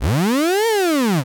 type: linear two-way sweep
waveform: 35% pulse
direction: up then down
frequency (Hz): 40 to 466.2 to 117.6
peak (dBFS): -13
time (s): 0-1.24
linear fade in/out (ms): 50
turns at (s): 0.67
effects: none